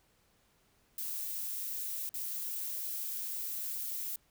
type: noise with dropouts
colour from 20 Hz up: violet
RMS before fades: -38 dBFS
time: 0.98-4.16 s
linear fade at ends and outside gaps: 2 ms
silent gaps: 2.092-2.141 s
effects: pink hiss -70 dBFS RMS until 4.3 s